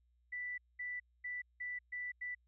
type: tone bursts at uneven times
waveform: sine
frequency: 1975.5 Hz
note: B6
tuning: in tune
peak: -39 dBFS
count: 6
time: 0.32-0.58 / 0.79-1 / 1.24-1.42 / 1.6-1.79 / 1.92-2.12 / 2.21-2.35 s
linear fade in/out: 10 ms
effects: added 60 Hz sine -70 dBFS peak until 2.47 s